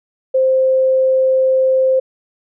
sine tone, 523.3 Hz, C5, in tune, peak -10 dBFS, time 0.34-2 s, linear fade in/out 10 ms, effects none

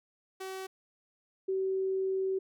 sawtooth / sine tone pair in turn, 380 / 381.7 Hz, F#4 / G4, +46 / -46 cents, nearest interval unison, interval 8 cents, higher second, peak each -34 / -28 dBFS, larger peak second, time 0.4-0.67 / 1.48-2.39 s, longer second, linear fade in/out 10 ms, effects none

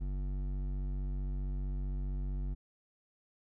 sine tone with hard clipping, 47.7 Hz, G1, 47 cents flat, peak -35 dBFS, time 0-2.55 s, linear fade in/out 20 ms, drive 11 dB, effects none

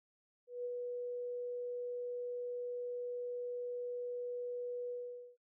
sine tone with ADSR envelope, 488.8 Hz, B4, 18 cents flat, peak -36 dBFS, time 0.47-5.37 s, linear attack 180 ms, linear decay 29 ms, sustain -2 dB, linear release 470 ms, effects noise-tail reverb RT60 0.2 s tail -25 dB re dry

